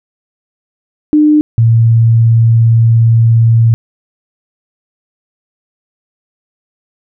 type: tone pair in turn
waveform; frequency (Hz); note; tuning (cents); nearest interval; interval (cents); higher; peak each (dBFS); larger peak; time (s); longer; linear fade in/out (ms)
sine; 301.7 / 114.65; D4 / A#2; +47 / -28; octave + perfect fourth; 1675; first; -4; neither; 1.13-1.41 / 1.58-3.74; second; 0
effects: none